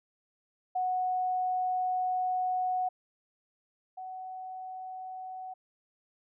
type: tone pair in turn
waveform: sine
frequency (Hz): 737 / 747.3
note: F#5 / F#5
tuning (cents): -7 / +17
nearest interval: unison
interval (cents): 24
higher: second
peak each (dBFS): -27 / -38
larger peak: first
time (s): 0.75-2.89 / 3.97-5.54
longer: first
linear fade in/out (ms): 10
effects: none